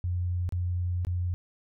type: tone with dropouts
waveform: sine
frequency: 88.9 Hz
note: F2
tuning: 31 cents sharp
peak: -26 dBFS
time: 0.04-1.34 s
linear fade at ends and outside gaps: 0 ms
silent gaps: 0.491-0.523 / 1.049-1.069 s
effects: none